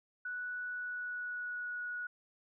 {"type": "tone with pitch glide", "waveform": "sine", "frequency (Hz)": [1477, 1460.9], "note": ["F#6", "F#6"], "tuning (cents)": [-3, -22], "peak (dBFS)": -37, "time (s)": [0.25, 2.07], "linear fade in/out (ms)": 5, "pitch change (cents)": -19, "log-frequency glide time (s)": [0.65, 1.8], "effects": []}